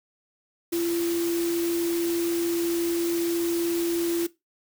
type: tone in noise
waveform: sine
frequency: 340.2 Hz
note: F4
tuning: 45 cents flat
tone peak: -23 dBFS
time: 0.72-4.27 s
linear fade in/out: 10 ms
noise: white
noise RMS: -35 dBFS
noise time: 0.72-4.27 s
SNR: +9 dB
effects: noise-tail reverb RT60 0.2 s tail -18 dB re dry